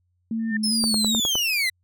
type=tone with vibrato; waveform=sine; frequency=220 Hz; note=A3; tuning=in tune; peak=-23 dBFS; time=0.31-1.2 s; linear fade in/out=2 ms; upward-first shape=square; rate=2.5 Hz; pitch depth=39 cents each way
type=tone with exponential growth; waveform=sine; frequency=1800 Hz; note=A6; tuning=39 cents sharp; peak=-21 dBFS; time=0.39-0.57 s; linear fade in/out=5 ms; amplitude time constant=39 ms
type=linear sweep; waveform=30% pulse; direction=down; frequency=5300 to 1965 Hz; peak=-18 dBFS; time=0.63-1.7 s; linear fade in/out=10 ms
type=click train; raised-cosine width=1 ms; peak=-15 dBFS; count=6; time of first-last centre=0.84-1.354 s; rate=9.72 Hz
effects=added 89 Hz sine -66 dBFS peak until 1.83 s